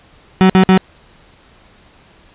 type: tone bursts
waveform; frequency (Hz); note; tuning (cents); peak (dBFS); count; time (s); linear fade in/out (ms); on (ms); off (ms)
35% pulse; 187.9; F#3; +27; -4; 3; 0.41-0.776; 0; 86; 54
effects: pink hiss -47 dBFS RMS until 2.34 s + resampled to 8000 Hz